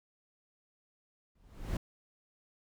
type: noise with exponential growth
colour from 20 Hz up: brown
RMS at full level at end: -30 dBFS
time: 1.35-1.77 s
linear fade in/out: 5 ms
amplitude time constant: 91 ms
effects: none